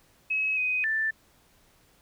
sine tone with pitch steps, 2564 / 2506 / 1768 Hz, E7 / D#7 / A6, -49 / +12 / +8 cents, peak -24 dBFS, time 0.3-1.11 s, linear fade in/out 10 ms, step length 270 ms, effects pink hiss -62 dBFS RMS until 2.01 s

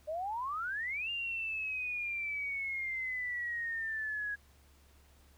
sine exponential two-way sweep, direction up then down, 595 to 2813 to 1655 Hz, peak -34 dBFS, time 0.07-4.36 s, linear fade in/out 20 ms, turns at 1.1 s, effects added 70 Hz sine -61 dBFS peak until 5.37 s + pink hiss -66 dBFS RMS until 5.37 s

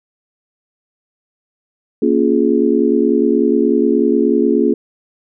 sine chord, Bb minor seventh, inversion none, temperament just, 233.1 / 279.7 / 349.6 / 419.5 Hz, Bb3 / Db4 / F4 / Ab4, 0 / +16 / +2 / +17 cents, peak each -16 dBFS, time 2.02-4.74 s, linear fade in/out 5 ms, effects none

